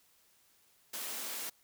white high-pass noise, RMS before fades -40 dBFS, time 0.93-1.5 s, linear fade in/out 10 ms, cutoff 190 Hz, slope 96 dB/octave, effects white hiss -68 dBFS RMS until 1.63 s

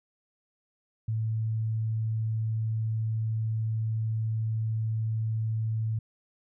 sine tone, 110.8 Hz, A2, 13 cents sharp, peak -26 dBFS, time 1.08-5.99 s, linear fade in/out 5 ms, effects none

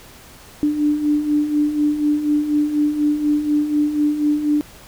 sine beating tone pair, 293.7 / 297.8 Hz, D4 / D4, 0 / +24 cents, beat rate 4.1 Hz, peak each -23 / -16 dBFS, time 0.63-4.61 s, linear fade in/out 0 ms, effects pink hiss -43 dBFS RMS until 4.87 s

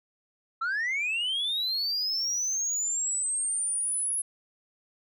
sine linear sweep, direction up, 1300 to 10640 Hz, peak -24 dBFS, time 0.61-4.22 s, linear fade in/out 10 ms, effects tanh soft clip ceiling -25 dBFS

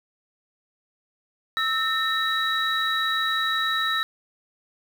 sine tone cluster, 1307 / 1817 / 3878 Hz, E6 / A#6 / B7, -15 / -45 / -32 cents, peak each -26 dBFS, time 1.57-4.03 s, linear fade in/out 0 ms, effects 7-bit

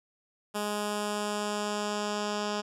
10% pulse tone with low-pass filter sweep, 208 Hz, G#3, 3 cents sharp, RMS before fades -32 dBFS, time 0.54-2.62 s, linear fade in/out 20 ms, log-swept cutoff 11000 to 5900 Hz, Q 1.6, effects none

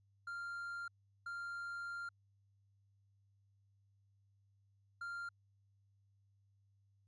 triangle tone bursts at uneven times, 1393 Hz, F6, 5 cents flat, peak -40 dBFS, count 3, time 0.27-0.88 / 1.26-2.09 / 5.01-5.29 s, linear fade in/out 5 ms, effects added 99 Hz sine -70 dBFS peak until 7.07 s + resampled to 24000 Hz

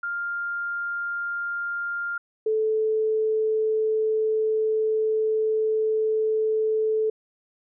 sine tone pair in turn, 1400 / 436.4 Hz, F6 / A4, +4 / -14 cents, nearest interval octave + minor sixth, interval 2018 cents, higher first, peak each -26 / -20 dBFS, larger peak second, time 0.03-2.18 / 2.46-7.1 s, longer second, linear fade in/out 5 ms, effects none

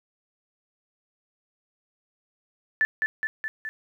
sine tone with echo, 1755 Hz, A6, 5 cents flat, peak -18 dBFS, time 2.81-2.85 s, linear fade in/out 0 ms, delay 210 ms, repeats 4, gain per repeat -3 dB, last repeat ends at 3.69 s, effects 10-bit

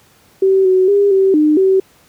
sine tone with pitch steps, 384.1 / 373.2 / 403.1 / 385 / 303.7 / 381.8 Hz, G4 / F#4 / G4 / G4 / D#4 / G4, -35 / +15 / +48 / -31 / -42 / -46 cents, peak -8 dBFS, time 0.42-1.8 s, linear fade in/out 5 ms, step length 230 ms, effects pink hiss -50 dBFS RMS until 2.08 s + high-pass 80 Hz 12 dB/octave

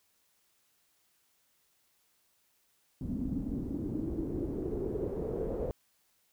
pink noise with low-pass filter sweep, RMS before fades -35 dBFS, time 3.01-5.71 s, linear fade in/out 0 ms, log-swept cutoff 230 to 500 Hz, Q 4.7, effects white hiss -72 dBFS RMS until 6.32 s

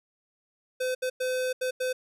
square tone bursts at uneven times, 510 Hz, C5, 44 cents flat, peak -27 dBFS, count 5, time 0.8-0.95 / 1.02-1.1 / 1.2-1.53 / 1.61-1.71 / 1.8-1.93 s, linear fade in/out 10 ms, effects resampled to 32000 Hz

